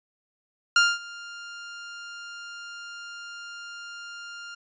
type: tone with ADSR envelope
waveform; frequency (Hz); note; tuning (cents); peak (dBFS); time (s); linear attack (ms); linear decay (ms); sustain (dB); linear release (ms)
sawtooth; 1400; F6; +4; -11; 0.76-4.55; 3; 220; -23; 9
effects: resampled to 16000 Hz